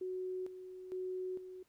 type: tone with tremolo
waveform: sine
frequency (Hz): 370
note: F#4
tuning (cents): 0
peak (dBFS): -37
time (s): 0.01-1.63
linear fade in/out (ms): 5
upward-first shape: square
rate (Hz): 1.1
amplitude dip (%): 65
effects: pink hiss -75 dBFS RMS until 1.68 s